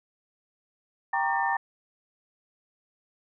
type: tone cluster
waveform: sine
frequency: 786 / 931 / 1112 / 1187 / 1801 Hz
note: G5 / A#5 / C#6 / D6 / A6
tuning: +4 / -2 / +5 / +18 / +40 cents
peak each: -28 / -28 / -37 / -37 / -29 dBFS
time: 1.13-1.57 s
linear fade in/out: 5 ms
effects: none